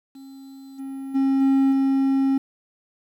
triangle tone with level steps, 270.1 Hz, C#4, 45 cents flat, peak -37 / -28 / -15 / -13 / -15 dBFS, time 0.15-2.38 s, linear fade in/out 5 ms, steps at 0.78 / 1.14 / 1.4 / 1.71 s, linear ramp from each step 20 ms, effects 9-bit

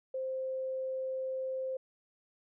sine tone, 523.3 Hz, C5, in tune, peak -33 dBFS, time 0.14-1.77 s, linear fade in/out 5 ms, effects none

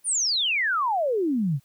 sine exponential sweep, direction down, 9956 to 126.9 Hz, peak -21 dBFS, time 0.04-1.6 s, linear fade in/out 50 ms, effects white hiss -65 dBFS RMS until 1.64 s

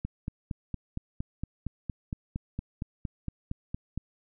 click train, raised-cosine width 5 ms, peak -20 dBFS, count 18, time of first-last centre 0.05-3.976 s, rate 4.33 Hz, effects none

